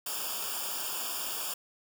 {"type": "noise with comb filter", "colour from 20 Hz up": "white", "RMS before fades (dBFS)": -35, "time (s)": [0.06, 1.54], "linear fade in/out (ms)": 5, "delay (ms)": 0.49, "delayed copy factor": -1, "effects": []}